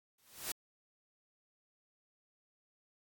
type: noise with exponential growth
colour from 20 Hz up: white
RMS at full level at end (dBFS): -35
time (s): 0.18-0.52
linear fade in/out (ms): 5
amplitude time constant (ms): 73
effects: AAC 64 kbps